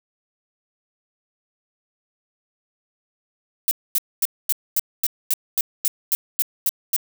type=noise bursts; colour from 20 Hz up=violet; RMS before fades=-19 dBFS; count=13; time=3.68-6.963 s; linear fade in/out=0 ms; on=31 ms; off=240 ms; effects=none